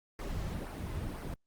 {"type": "noise with flanger", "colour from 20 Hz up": "brown", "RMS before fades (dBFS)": -38, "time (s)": [0.19, 1.34], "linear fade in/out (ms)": 2, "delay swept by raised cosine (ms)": [0.27, 4.27], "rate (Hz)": 2, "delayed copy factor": -0.6, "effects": ["Opus 48 kbps"]}